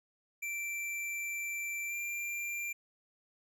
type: tone with pitch glide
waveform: square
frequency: 2345 to 2375 Hz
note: D7 to D7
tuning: -3 to +19 cents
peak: -36 dBFS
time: 0.42-2.73 s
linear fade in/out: 10 ms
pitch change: +22 cents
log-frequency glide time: 1.88-1.94 s
effects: none